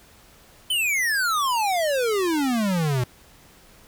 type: exponential sweep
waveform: square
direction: down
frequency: 3100 to 119.5 Hz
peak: -21 dBFS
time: 0.7-3.04 s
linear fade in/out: 5 ms
effects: pink hiss -52 dBFS RMS until 3.87 s